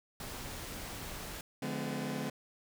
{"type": "noise", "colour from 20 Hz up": "pink", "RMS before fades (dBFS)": -43, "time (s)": [0.2, 1.41], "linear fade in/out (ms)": 2}
{"type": "chord", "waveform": "sawtooth", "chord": "D diminished seventh", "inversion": "none", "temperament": "just", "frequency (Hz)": [146.83, 176.2, 211.4, 253.7], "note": ["D3", "F3", "Ab3", "Cb4"], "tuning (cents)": [0, 16, 31, 47], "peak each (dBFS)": [-37, -40, -36, -35], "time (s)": [1.62, 2.3], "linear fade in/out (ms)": 5}
{"effects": []}